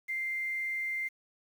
sine tone with quantisation, 2093 Hz, C7, in tune, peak -31 dBFS, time 0.08-1.09 s, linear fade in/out 20 ms, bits 9, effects none

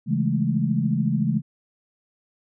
sine chord, A major seventh, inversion first, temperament just, 137.5 / 165 / 206.2 / 220 Hz, C#3 / E3 / G#3 / A3, -14 / +2 / -12 / 0 cents, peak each -25 dBFS, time 0.06-1.42 s, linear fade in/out 50 ms, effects none

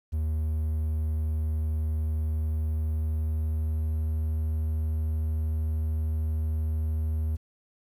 triangle tone with pitch glide, 77.78 to 78.28 Hz, D#2 to D#2, 0 to +11 cents, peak -23 dBFS, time 0.12-7.37 s, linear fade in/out 20 ms, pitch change +11 cents, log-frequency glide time 2.06-4.26 s, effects 10-bit

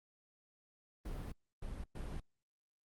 brown noise bursts at uneven times, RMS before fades -43 dBFS, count 3, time 1.05-1.32 / 1.62-1.84 / 1.95-2.2 s, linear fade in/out 5 ms, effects Opus 32 kbps

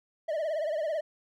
triangle tone with vibrato, 622.3 Hz, D#5, in tune, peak -26 dBFS, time 0.28-1.01 s, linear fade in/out 10 ms, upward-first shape triangle, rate 18 Hz, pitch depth 130 cents each way, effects none

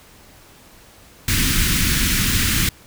pink band-stop noise, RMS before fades -18 dBFS, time 1.28-2.69 s, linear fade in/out 2 ms, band 290 to 1500 Hz, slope 24 dB/octave, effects pink hiss -47 dBFS RMS until 2.86 s

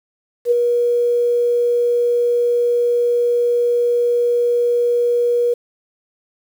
sine tone with ADSR envelope, 480 Hz, B4, 49 cents flat, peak -9 dBFS, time 0.45-5.54 s, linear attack 63 ms, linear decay 13 ms, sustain -4 dB, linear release 7 ms, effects 7-bit

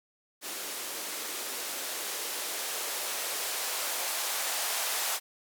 violet noise with band-pass filter sweep, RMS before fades -34 dBFS, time 0.41-5.2 s, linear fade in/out 50 ms, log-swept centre 300 to 700 Hz, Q 1.4, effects none

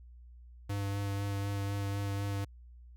square tone with vibrato, 100 Hz, G2, 35 cents sharp, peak -33 dBFS, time 0.69-2.45 s, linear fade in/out 10 ms, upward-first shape sine, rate 4 Hz, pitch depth 14 cents each way, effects added 60 Hz sine -50 dBFS peak until 2.96 s

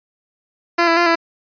10% pulse tone with pitch steps, 342.2 / 333 / 345.5 / 333.6 Hz, F4 / E4 / F4 / E4, -35 / +18 / -19 / +21 cents, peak -4 dBFS, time 0.78-1.156 s, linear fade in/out 10 ms, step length 94 ms, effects resampled to 11025 Hz

